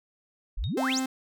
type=exponential sweep; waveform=sine; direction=up; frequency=31 to 8210 Hz; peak=-27 dBFS; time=0.57-1 s; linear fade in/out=10 ms
type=tone with exponential decay; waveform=sine; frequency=3729 Hz; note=A#7; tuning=in tune; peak=-35 dBFS; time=0.64-0.8 s; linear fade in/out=0 ms; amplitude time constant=34 ms
type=tone; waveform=45% pulse; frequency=261.7 Hz; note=C4; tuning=in tune; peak=-27 dBFS; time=0.77-1.06 s; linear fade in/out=5 ms
effects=none